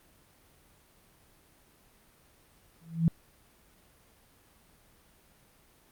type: tone with exponential growth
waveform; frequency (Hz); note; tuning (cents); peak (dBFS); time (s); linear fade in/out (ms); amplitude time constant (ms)
sine; 164.81; E3; 0; -17; 2.81-3.08; 0; 57
effects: pink hiss -62 dBFS RMS until 5.91 s + Opus 32 kbps